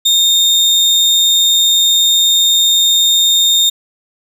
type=tone; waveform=35% pulse; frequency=3661 Hz; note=A#7; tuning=32 cents flat; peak=-6 dBFS; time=0.05-3.7 s; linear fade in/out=10 ms; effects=resampled to 32000 Hz + 8-bit